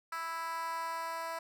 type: tone with high-pass filter sweep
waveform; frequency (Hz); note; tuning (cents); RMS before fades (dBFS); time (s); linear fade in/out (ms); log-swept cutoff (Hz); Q
10% pulse; 329.6; E4; 0; -38; 0.12-1.39; 5; 1200 to 780; 3.8
effects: none